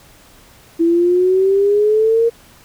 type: exponential sweep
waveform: sine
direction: up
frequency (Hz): 330 to 467.5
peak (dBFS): -10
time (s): 0.79-2.3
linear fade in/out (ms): 20
effects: pink hiss -46 dBFS RMS until 2.64 s